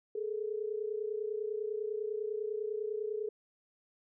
sine tone pair together, 420 / 450 Hz, G#4 / A4, +19 / +39 cents, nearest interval minor second, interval 120 cents, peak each -35 / -38 dBFS, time 0.15-3.29 s, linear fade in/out 5 ms, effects none

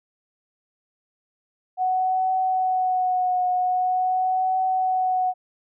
sine tone with vibrato, 740 Hz, F#5, in tune, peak -19 dBFS, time 1.77-5.34 s, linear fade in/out 50 ms, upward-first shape triangle, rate 0.44 Hz, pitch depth 29 cents each way, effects none

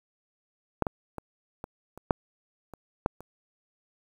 clicks, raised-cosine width 1 ms, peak -9 / -14 / -21 / -22 / -29 / -7 / -28 / -9 / -29 dBFS, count 9, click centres 0.823 / 0.868 / 1.183 / 1.641 / 1.976 / 2.108 / 2.737 / 3.061 / 3.206 s, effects 8-bit

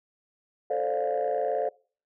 sine chord, D minor seventh, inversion second, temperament just, 440.5 / 528.6 / 587.3 / 704.8 Hz, A4 / C5 / D5 / F5, +2 / +18 / 0 / +16 cents, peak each -29 dBFS, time 0.7-1.69 s, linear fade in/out 5 ms, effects noise-tail reverb RT60 0.4 s tail -24 dB re dry + tanh soft clip ceiling -19 dBFS

